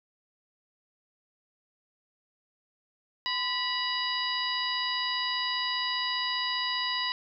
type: harmonic tone with a mistuned harmonic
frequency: 975 Hz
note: B5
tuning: 23 cents flat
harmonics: 1 / 2 / 3 / 4 / 5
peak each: -34 / -34 / -34 / -34 / -34 dBFS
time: 3.26-7.12 s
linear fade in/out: 0 ms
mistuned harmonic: 1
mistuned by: +69 cents
effects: none